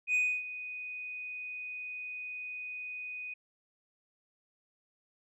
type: tone with ADSR envelope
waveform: sine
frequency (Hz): 2489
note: D#7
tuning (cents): 0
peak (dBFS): -22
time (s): 0.07-3.34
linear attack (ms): 76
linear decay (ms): 280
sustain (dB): -16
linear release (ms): 7
effects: tanh soft clip ceiling -24 dBFS